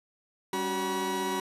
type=tone cluster; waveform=40% pulse; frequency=195.4 / 280.3 / 374.4 / 965 Hz; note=G3 / C#4 / F#4 / B5; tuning=-5 / +19 / +20 / -40 cents; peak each=-37 / -37 / -32 / -31 dBFS; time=0.53-1.4 s; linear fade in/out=2 ms; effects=resampled to 32000 Hz